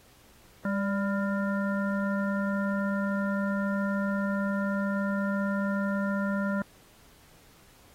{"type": "harmonic tone with a mistuned harmonic", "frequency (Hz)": 200, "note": "G3", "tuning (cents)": 35, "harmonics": [1, 3, 5, 7, 9], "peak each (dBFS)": [-27, -34, -40, -35, -43], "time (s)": [0.65, 6.62], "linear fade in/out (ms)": 2, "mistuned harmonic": 3, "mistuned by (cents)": -38, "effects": ["pink hiss -58 dBFS RMS until 7.94 s", "AAC 48 kbps"]}